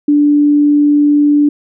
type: tone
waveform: sine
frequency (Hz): 292.6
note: D4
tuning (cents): -6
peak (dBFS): -6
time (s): 0.08-1.49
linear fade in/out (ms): 5
effects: none